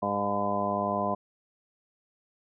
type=harmonic tone with a mistuned harmonic; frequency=101.2 Hz; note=G#2; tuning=44 cents flat; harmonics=1 / 2 / 3 / 4 / 5 / 6 / 7 / 8 / 9 / 10; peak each=-42 / -33 / -40 / -38 / -39 / -32 / -32 / -41 / -43 / -31 dBFS; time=0.02-1.15 s; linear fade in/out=10 ms; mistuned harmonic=8; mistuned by=+61 cents; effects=none